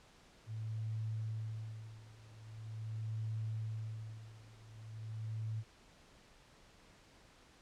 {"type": "tone with tremolo", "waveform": "sine", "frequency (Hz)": 110, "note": "A2", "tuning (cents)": 0, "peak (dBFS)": -36, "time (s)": [0.46, 5.64], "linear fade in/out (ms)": 50, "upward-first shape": "sine", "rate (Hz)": 0.43, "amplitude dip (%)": 90, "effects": ["pink hiss -63 dBFS RMS until 7.61 s", "low-pass 7000 Hz 12 dB/octave"]}